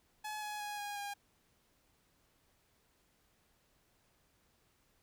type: tone with pitch steps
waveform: sawtooth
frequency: 851 / 840.7 / 830.6 / 820.6 / 810.7 Hz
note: G#5 / G#5 / G#5 / G#5 / G#5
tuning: +42 / +21 / 0 / -21 / -42 cents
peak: -36 dBFS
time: 0.24-1.14 s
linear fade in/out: 10 ms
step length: 180 ms
effects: pink hiss -73 dBFS RMS until 5.02 s